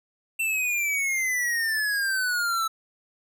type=exponential sweep; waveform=square; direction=down; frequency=2700 to 1308 Hz; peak=-24 dBFS; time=0.39-2.68 s; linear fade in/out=10 ms; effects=none